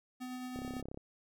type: tone with tremolo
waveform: square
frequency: 252.4 Hz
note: B3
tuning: 38 cents sharp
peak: -40 dBFS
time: 0.2-0.82 s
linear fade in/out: 20 ms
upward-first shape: sine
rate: 9.1 Hz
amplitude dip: 25%
type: click train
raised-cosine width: 2 ms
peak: -30 dBFS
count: 15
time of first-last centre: 0.56-0.974 s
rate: 33.8 Hz
effects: none